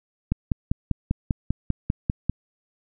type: click train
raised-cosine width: 5 ms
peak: -9 dBFS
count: 11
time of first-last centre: 0.32-2.296 s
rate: 5.06 Hz
effects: none